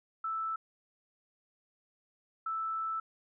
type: tone bursts at uneven times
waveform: sine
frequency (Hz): 1318.5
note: E6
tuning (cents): 0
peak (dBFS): -32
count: 2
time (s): 0.24-0.56 / 2.46-3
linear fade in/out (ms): 5
effects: none